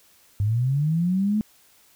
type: linear sweep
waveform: sine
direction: up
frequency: 98 to 217.8 Hz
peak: -19 dBFS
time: 0.4-1.41 s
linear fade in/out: 0 ms
effects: white hiss -57 dBFS RMS until 1.95 s